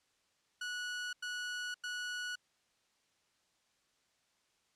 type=tone bursts; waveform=sawtooth; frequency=1468 Hz; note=F#6; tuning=14 cents flat; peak=-34 dBFS; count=3; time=0.61-2.356 s; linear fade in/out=5 ms; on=520 ms; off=93 ms; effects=white hiss -75 dBFS RMS until 4.75 s + low-pass 7000 Hz 12 dB/octave